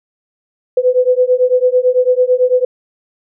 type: beating tone pair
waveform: sine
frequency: 498.5 / 507.5 Hz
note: B4 / B4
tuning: +16 / +47 cents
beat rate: 9 Hz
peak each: -12 dBFS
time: 0.77-2.65 s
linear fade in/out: 5 ms
effects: none